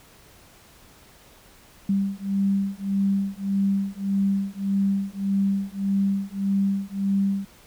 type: beating tone pair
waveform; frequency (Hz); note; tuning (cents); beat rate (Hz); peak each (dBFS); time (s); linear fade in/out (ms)
sine; 196 / 197.7; G3 / G3; 0 / +15; 1.7; -24 / -24; 1.89-7.45; 5
effects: pink hiss -52 dBFS RMS until 7.66 s